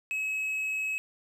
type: tone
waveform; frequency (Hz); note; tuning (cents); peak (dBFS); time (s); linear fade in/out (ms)
triangle; 2567; E7; -47; -27; 0.11-0.98; 0
effects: none